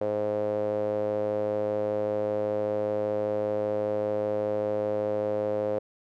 sawtooth tone with band-pass filter, 105.1 Hz, G#2, 21 cents sharp, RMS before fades -28 dBFS, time 0.01-5.79 s, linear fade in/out 5 ms, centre 520 Hz, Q 5.8, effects none

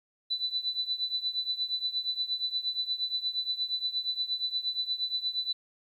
sine tone with tremolo, 3986 Hz, B7, 15 cents sharp, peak -25 dBFS, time 0.3-5.53 s, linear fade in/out 10 ms, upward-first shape triangle, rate 8.5 Hz, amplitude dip 90%, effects 11-bit

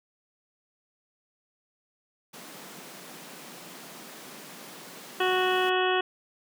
pink high-pass noise, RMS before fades -45 dBFS, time 2.33-5.7 s, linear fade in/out 10 ms, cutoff 160 Hz, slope 48 dB/octave
harmonic tone, 369.4 Hz, F#4, 3 cents flat, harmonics 1 / 2 / 3 / 4 / 5 / 7 / 8 / 9, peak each -26 / -29 / -31 / -32 / -33 / -34 / -35 / -36 dBFS, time 5.2-6.01 s, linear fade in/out 5 ms
effects none

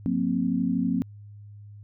sine tone cluster, 179.6 / 231.5 / 264.1 Hz, F3 / A#3 / C4, +49 / -12 / +16 cents, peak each -27 / -27 / -26 dBFS, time 0.06-1.02 s, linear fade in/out 0 ms, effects added 103 Hz sine -42 dBFS peak until 1.83 s

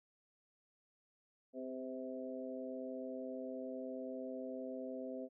harmonic tone with a mistuned harmonic, 129.5 Hz, C3, 17 cents flat, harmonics 2 / 3 / 4 / 5, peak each -45 / -50 / -46 / -49 dBFS, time 1.53-5.29 s, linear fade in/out 50 ms, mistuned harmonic 3, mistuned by +38 cents, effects none

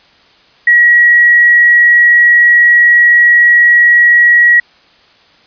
sine tone, 1913 Hz, A#6, 44 cents sharp, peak -3 dBFS, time 0.67-4.6 s, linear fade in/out 5 ms, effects white hiss -46 dBFS RMS until 5.46 s + resampled to 11025 Hz

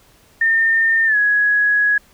sine tone with pitch glide, 1813 to 1672.2 Hz, A#6 to G#6, -49 to +11 cents, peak -12 dBFS, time 0.41-1.98 s, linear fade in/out 5 ms, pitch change -140 cents, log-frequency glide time 1.06-1.17 s, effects pink hiss -52 dBFS RMS until 2.13 s

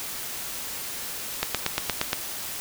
click train, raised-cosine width 0.2 ms, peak -5 dBFS, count 7, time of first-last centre 1.43-2.131 s, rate 8.56 Hz, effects white hiss -34 dBFS RMS until 2.6 s

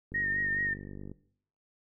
click train, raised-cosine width 3 ms, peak -30 dBFS, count 50, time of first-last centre 0.12-1.116 s, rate 49.2 Hz
sine tone with vibrato, 1847 Hz, A#6, 16 cents flat, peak -28 dBFS, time 0.14-0.74 s, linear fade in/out 10 ms, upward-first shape sine, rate 4.7 Hz, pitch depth 39 cents each way
effects noise-tail reverb RT60 0.6 s tail -18 dB re dry

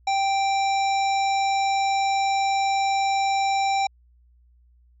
harmonic tone, 784 Hz, G5, in tune, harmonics 1 / 3 / 5 / 7 / 9, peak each -20 / -30 / -34 / -37 / -39 dBFS, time 0.07-3.87 s, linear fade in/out 5 ms, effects added 60 Hz sine -54 dBFS peak until 5 s

